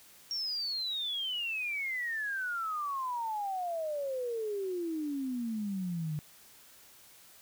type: exponential sweep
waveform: sine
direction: down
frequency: 5600 to 147.5 Hz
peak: -32 dBFS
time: 0.31-6.19 s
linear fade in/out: 0 ms
effects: white hiss -57 dBFS RMS until 7.41 s